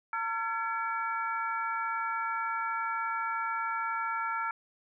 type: harmonic tone with a mistuned harmonic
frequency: 454.1 Hz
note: A#4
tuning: 45 cents flat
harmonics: 2 / 3 / 4 / 5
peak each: -35 / -32 / -40 / -41 dBFS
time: 0.13-4.51 s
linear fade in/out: 2 ms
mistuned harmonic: 4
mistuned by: -120 cents
effects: none